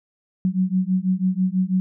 sine beating tone pair, 182.9 / 189 Hz, F#3 / F#3, -20 / +37 cents, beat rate 6.1 Hz, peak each -21 dBFS, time 0.45-1.8 s, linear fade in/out 0 ms, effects none

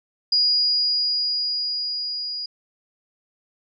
sine tone with level ramp, 4885 Hz, D#8, 33 cents flat, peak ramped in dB -15 to -27 dBFS, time 0.32-2.46 s, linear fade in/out 5 ms, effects none

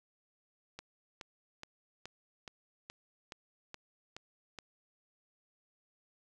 click train, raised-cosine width 0.2 ms, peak -27 dBFS, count 10, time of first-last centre 0.79-4.587 s, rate 2.37 Hz, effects none

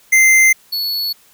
square tone pair in turn, 2081 / 4409 Hz, C7 / C#8, -10 / -10 cents, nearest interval octave + minor second, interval 1300 cents, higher second, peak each -8 / -18 dBFS, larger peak first, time 0.12-0.53 / 0.72-1.13 s, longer neither, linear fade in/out 10 ms, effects white hiss -50 dBFS RMS until 1.33 s

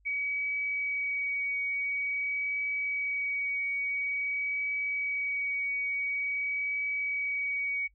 sine tone with vibrato, 2264 Hz, C#7, 36 cents sharp, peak -29 dBFS, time 0.05-7.88 s, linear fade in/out 20 ms, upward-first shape triangle, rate 0.48 Hz, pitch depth 11 cents each way, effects noise-tail reverb RT60 0.1 s tail -23 dB re dry + added 50 Hz sine -62 dBFS peak until 7.94 s

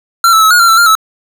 square tone with pitch steps, 1364 / 1312 / 1293 / 1439 / 1374 / 1332 / 1397 / 1304 Hz, F6 / E6 / E6 / F#6 / F6 / E6 / F6 / E6, -41 / -9 / -34 / -49 / -29 / +18 / 0 / -19 cents, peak -5 dBFS, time 0.24-0.952 s, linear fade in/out 2 ms, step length 89 ms, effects none

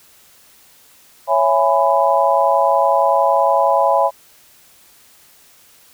sine chord, C# minor seventh, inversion none, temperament just, 554.4 / 665.2 / 831.5 / 997.9 Hz, C#5 / E5 / G#5 / B5, 0 / +16 / +2 / +18 cents, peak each -17 dBFS, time 1.27-4.11 s, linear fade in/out 50 ms, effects white hiss -49 dBFS RMS until 5.93 s

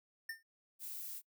square tone with exponential decay, 1806 Hz, A6, 45 cents sharp, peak -38 dBFS, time 0.29-0.43 s, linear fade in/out 5 ms, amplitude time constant 30 ms
violet noise, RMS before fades -45 dBFS, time 0.79-1.22 s, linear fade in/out 50 ms
effects noise-tail reverb RT60 0.1 s tail -26 dB re dry

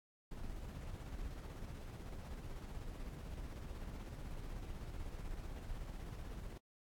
brown noise with tremolo, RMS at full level -45 dBFS, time 0.31-6.58 s, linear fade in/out 5 ms, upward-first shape square, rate 16 Hz, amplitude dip 30%, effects AAC 64 kbps

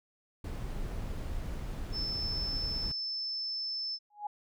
brown noise, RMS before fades -37 dBFS, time 0.44-2.92 s, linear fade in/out 5 ms
sine tone, 5274 Hz, E8, in tune, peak -33 dBFS, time 1.92-3.99 s, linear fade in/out 50 ms
sine tone with exponential growth, 830.6 Hz, G#5, in tune, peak -30 dBFS, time 4.1-4.27 s, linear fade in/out 5 ms, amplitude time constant 36 ms
effects none

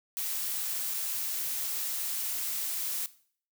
blue noise with dropouts, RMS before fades -33 dBFS, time 0.17-3.06 s, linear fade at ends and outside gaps 0 ms, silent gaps 0.938-0.942 s, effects noise-tail reverb RT60 0.5 s tail -17 dB re dry

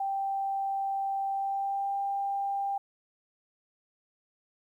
sine tone with pitch glide, 784 to 794 Hz, G5 to G5, 0 to +22 cents, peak -28 dBFS, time 0-2.78 s, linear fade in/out 5 ms, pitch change +22 cents, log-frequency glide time 1.33-1.96 s, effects 11-bit

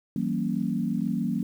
sine chord, E diminished seventh, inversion none, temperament equal with one note detuned, 164.81 / 191.3 / 233.1 / 277.2 Hz, E3 / G3 / Bb3 / Db4, 0 / -42 / 0 / 0 cents, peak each -32 / -29 / -28 / -33 dBFS, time 0.16-1.43 s, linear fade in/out 2 ms, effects 9-bit

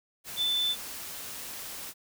sine tone in noise, 3520 Hz, A7, in tune, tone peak -25 dBFS, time 0.36-0.76 s, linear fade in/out 50 ms, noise white, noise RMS -40 dBFS, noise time 0.24-1.94 s, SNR +12 dB, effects none

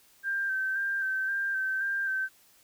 sine tone with vibrato, 1568 Hz, G6, in tune, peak -27 dBFS, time 0.23-2.29 s, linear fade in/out 50 ms, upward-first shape square, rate 1.9 Hz, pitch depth 24 cents each way, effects white hiss -61 dBFS RMS until 2.63 s

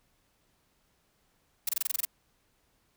blue noise bursts, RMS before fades -28 dBFS, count 9, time 1.67-2.051 s, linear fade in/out 5 ms, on 21 ms, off 24 ms, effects pink hiss -71 dBFS RMS until 2.96 s

